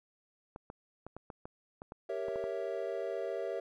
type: clicks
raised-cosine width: 1 ms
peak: -30 dBFS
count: 11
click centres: 0.561 / 0.701 / 1.066 / 1.166 / 1.302 / 1.455 / 1.819 / 1.921 / 2.284 / 2.359 / 2.44 s
type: chord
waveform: triangle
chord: G diminished seventh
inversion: none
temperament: equal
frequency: 392 / 466.2 / 554.4 / 659.3 Hz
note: G4 / Bb4 / Db5 / Fb5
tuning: 0 / 0 / 0 / 0 cents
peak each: -38 dBFS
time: 2.09-3.6 s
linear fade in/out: 5 ms
effects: none